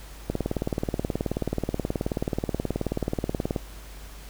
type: click train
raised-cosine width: 2 ms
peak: -12 dBFS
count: 62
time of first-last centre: 0.3-3.562 s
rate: 18.7 Hz
effects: added 50 Hz sine -41 dBFS peak until 4.29 s + pink hiss -47 dBFS RMS until 4.29 s